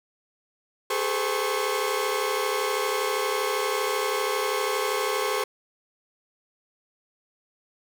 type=tone cluster; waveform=sawtooth; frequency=403 / 435.6 / 511 / 1094 Hz; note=G4 / A4 / C5 / C#6; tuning=+48 / -17 / -41 / -23 cents; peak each=-26 dBFS; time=0.9-5.44 s; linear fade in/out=5 ms; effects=none